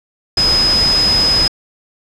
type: tone in noise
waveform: sine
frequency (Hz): 5050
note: D#8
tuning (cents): +25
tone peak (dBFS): -10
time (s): 0.37-1.48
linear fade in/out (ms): 5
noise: pink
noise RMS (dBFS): -20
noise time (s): 0.37-1.48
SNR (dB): +7
effects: low-pass 8000 Hz 12 dB/octave